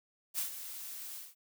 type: noise with ADSR envelope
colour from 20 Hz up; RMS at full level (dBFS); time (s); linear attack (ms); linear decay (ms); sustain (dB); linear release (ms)
blue; -33; 0.34-1.35; 47; 110; -11; 190
effects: none